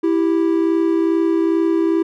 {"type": "tone pair together", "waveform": "triangle", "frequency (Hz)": [329.6, 392], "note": ["E4", "G4"], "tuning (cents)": [0, 0], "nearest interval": "minor third", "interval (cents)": 300, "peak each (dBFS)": [-13, -18], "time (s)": [0.03, 2.03], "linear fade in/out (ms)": 10, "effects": []}